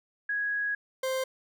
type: tone pair in turn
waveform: sine / 40% pulse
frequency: 1661.2 / 523.2 Hz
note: G#6 / C5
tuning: 0 / 0 cents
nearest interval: octave + minor sixth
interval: 2000 cents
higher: first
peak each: -27 dBFS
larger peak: neither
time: 0.29-0.75 / 1.03-1.24 s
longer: first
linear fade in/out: 5 ms
effects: none